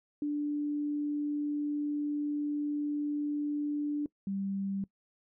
sine tone pair in turn, 293.7 / 196.02 Hz, D4 / G3, 0 / 0 cents, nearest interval perfect fifth, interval 700 cents, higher first, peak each -29 / -31 dBFS, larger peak first, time 0.22-4.06 / 4.27-4.84 s, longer first, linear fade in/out 2 ms, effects noise-tail reverb RT60 0.1 s tail -22 dB re dry

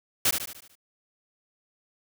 white noise with echo, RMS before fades -22 dBFS, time 0.25-0.31 s, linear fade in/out 5 ms, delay 74 ms, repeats 6, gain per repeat -6 dB, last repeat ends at 0.754 s, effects none

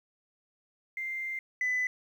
sine tone pair in turn, 2093 / 2002 Hz, C7 / B6, 0 / +23 cents, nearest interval minor second, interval 77 cents, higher first, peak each -32 / -25 dBFS, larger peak second, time 0.97-1.39 / 1.61-1.87 s, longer first, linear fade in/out 2 ms, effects tanh soft clip ceiling -24 dBFS + 10-bit

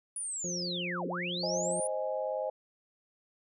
sine linear two-way sweep, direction down then up, 9880 to 220.7 to 9880 Hz, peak -34 dBFS, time 0.16-1.87 s, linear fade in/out 2 ms, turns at 1.07 s
harmonic tone, 176.8 Hz, F3, 22 cents sharp, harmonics 1 / 2 / 3, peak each -38 / -41 / -43 dBFS, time 0.44-1.8 s, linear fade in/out 2 ms
sine chord, Ab major, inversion first, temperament equal, 523.3 / 622.3 / 830.6 Hz, C5 / Eb5 / Ab5, 0 / 0 / 0 cents, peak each -34 / -34 / -39 dBFS, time 1.43-2.5 s, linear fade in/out 5 ms
effects none

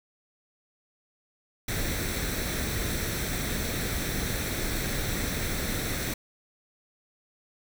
pink noise with comb filter, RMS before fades -30 dBFS, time 1.68-6.14 s, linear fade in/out 5 ms, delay 0.51 ms, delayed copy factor +0.55, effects none

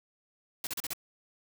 white noise bursts, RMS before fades -35 dBFS, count 5, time 0.64-0.934 s, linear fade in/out 2 ms, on 30 ms, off 36 ms, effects none

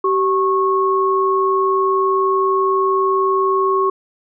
sine tone pair together, 384.7 / 1096 Hz, G4 / C#6, -33 / -20 cents, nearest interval octave + tritone, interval 1813 cents, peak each -16 dBFS, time 0.04-3.9 s, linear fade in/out 5 ms, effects none

